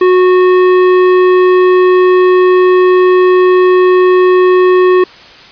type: tone with hard clipping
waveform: sine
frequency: 366.5 Hz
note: F#4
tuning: 16 cents flat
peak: -6 dBFS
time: 0.01-5.04 s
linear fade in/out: 5 ms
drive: 12 dB
effects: white hiss -35 dBFS RMS until 5.51 s + resampled to 11025 Hz